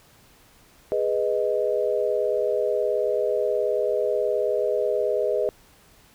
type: chord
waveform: sine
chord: G# minor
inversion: none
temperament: equal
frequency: 415.3 / 493.9 / 622.3 Hz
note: G#4 / B4 / D#5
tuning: 0 / 0 / 0 cents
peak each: -25 dBFS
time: 0.92-5.49 s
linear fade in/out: 0 ms
effects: pink hiss -55 dBFS RMS until 6.14 s